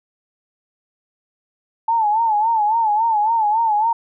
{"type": "tone with vibrato", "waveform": "sine", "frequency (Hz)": 877, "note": "A5", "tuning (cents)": -6, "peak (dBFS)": -14, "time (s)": [1.88, 3.93], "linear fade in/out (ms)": 5, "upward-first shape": "sine", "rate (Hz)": 3.6, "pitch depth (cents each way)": 100, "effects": []}